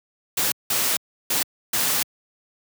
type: noise bursts at uneven times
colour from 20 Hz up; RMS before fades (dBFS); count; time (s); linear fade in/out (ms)
white; -22; 4; 0.37-0.52 / 0.7-0.97 / 1.3-1.43 / 1.73-2.03; 5
effects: high-pass 100 Hz 12 dB/octave